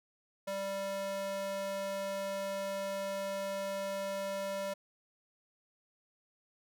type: tone with high-pass filter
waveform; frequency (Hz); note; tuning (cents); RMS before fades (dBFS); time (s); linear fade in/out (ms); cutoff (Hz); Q
square; 196; G3; 0; -37; 0.47-4.74; 10; 460; 3.7
effects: none